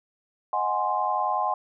sine chord, Ab dominant seventh, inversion second, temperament equal, 622.3 / 740 / 830.6 / 1046.5 Hz, Eb5 / Gb5 / Ab5 / C6, 0 / 0 / 0 / 0 cents, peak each -33 / -28 / -27 / -27 dBFS, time 0.53-1.54 s, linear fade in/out 2 ms, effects none

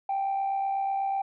sine tone with amplitude modulation, 784 Hz, G5, in tune, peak -22 dBFS, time 0.09-1.22 s, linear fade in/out 5 ms, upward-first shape sine, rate 68.1 Hz, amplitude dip 45%, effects tanh soft clip ceiling -22 dBFS

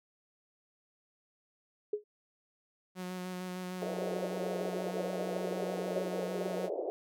sine tone with exponential decay, 418.5 Hz, G#4, 13 cents sharp, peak -26 dBFS, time 1.93-2.04 s, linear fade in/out 5 ms, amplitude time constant 23 ms
sawtooth tone with vibrato, 182.5 Hz, F#3, 24 cents flat, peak -34 dBFS, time 2.95-6.7 s, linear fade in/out 50 ms, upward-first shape square, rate 6.6 Hz, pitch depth 13 cents each way
white band-pass noise, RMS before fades -37 dBFS, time 3.82-6.9 s, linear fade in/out 0 ms, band 350 to 650 Hz, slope 48 dB/octave
effects none

